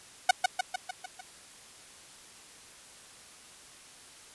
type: tone with echo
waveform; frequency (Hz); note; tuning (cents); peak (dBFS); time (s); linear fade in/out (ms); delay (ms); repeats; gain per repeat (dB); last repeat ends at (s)
sawtooth; 740; F#5; 0; -13; 0.29-0.31; 5; 150; 6; -4; 1.21
effects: white hiss -52 dBFS RMS until 4.34 s + resampled to 24000 Hz